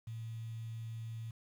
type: tone with quantisation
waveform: sine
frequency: 113.3 Hz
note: A#2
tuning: 49 cents flat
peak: -40 dBFS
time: 0.07-1.31 s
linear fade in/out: 5 ms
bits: 10
effects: none